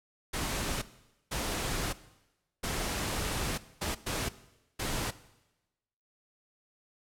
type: noise bursts at uneven times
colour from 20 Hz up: pink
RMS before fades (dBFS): -33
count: 6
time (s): 0.33-0.82 / 1.31-1.93 / 2.63-3.58 / 3.81-3.95 / 4.06-4.29 / 4.79-5.11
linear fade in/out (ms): 10
effects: noise-tail reverb RT60 1.0 s tail -17 dB re dry + low-pass 12000 Hz 12 dB/octave